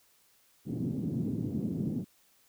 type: band-pass noise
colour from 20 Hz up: white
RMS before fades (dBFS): -33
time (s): 0.65-2.05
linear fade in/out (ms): 50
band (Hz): 120 to 260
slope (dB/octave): 24
effects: white hiss -66 dBFS RMS until 2.48 s